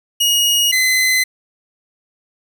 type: tone pair in turn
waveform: sawtooth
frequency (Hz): 2881 / 2037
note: F#7 / C7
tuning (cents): -47 / -47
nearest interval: tritone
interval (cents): 600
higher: first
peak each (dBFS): -9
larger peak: neither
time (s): 0.2-0.72 / 0.72-1.24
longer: neither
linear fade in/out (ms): 10
effects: none